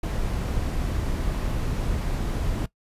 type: noise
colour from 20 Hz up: brown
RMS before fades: -26 dBFS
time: 0.03-2.66 s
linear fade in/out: 5 ms
effects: noise-tail reverb RT60 0.1 s tail -19 dB re dry + resampled to 32000 Hz